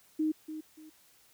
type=tone with echo; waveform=sine; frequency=311.1 Hz; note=D#4; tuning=in tune; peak=-26 dBFS; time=0.19-0.32 s; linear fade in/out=10 ms; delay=290 ms; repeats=2; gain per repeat=-11 dB; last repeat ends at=0.9 s; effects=white hiss -63 dBFS RMS until 1.33 s